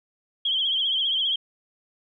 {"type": "tone with vibrato", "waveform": "sine", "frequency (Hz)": 3195, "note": "G7", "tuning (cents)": 32, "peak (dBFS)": -21, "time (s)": [0.45, 1.36], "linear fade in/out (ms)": 5, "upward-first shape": "triangle", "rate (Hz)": 15, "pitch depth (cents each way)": 93, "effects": []}